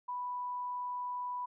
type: tone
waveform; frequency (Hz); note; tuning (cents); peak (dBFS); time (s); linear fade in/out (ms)
sine; 987.8; B5; 0; -35; 0.08-1.46; 10
effects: none